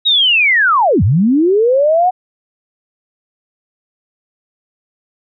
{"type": "linear two-way sweep", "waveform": "sine", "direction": "down then up", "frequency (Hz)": [3854, 82.2, 752], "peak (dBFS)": -8, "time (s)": [0.05, 2.11], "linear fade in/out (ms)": 20, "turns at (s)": 1.03, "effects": []}